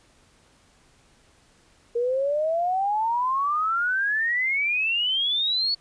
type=exponential sweep; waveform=sine; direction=up; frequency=466.2 to 4477 Hz; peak=-21 dBFS; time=1.95-5.75 s; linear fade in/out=10 ms; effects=pink hiss -59 dBFS RMS until 5.8 s + resampled to 22050 Hz